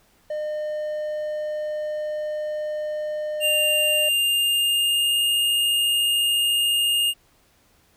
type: tone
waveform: triangle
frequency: 607 Hz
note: D#5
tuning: 43 cents flat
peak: -23 dBFS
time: 0.3-4.09 s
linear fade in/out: 5 ms
type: tone with pitch glide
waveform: square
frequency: 2794 to 2831 Hz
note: F7 to F7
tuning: 0 to +23 cents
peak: -19 dBFS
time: 3.4-7.14 s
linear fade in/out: 50 ms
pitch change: +23 cents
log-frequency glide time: 3.93-5.2 s
effects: pink hiss -60 dBFS RMS until 7.96 s